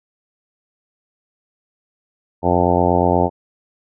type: harmonic tone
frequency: 88.4 Hz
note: F2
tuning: 22 cents sharp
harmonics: 1 / 2 / 3 / 4 / 5 / 6 / 7 / 8 / 9 / 10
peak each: -22 / -22 / -22 / -22 / -22 / -22 / -22 / -22 / -22 / -22 dBFS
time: 2.42-3.3 s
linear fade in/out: 50 ms
effects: none